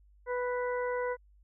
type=harmonic tone; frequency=493.9 Hz; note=B4; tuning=in tune; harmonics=1 / 2 / 3 / 4; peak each=-31 / -37 / -41 / -43 dBFS; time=0.26-1.17 s; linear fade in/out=50 ms; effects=added 50 Hz sine -58 dBFS peak until 1.43 s